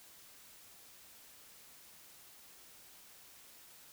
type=silence; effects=white hiss -58 dBFS RMS until 3.92 s